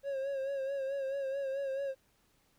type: tone with vibrato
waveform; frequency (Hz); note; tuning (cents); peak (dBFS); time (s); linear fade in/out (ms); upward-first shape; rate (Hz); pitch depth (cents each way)
triangle; 545; C#5; -29; -31; 0.03-1.95; 50; sine; 4.6; 47
effects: pink hiss -71 dBFS RMS until 2.58 s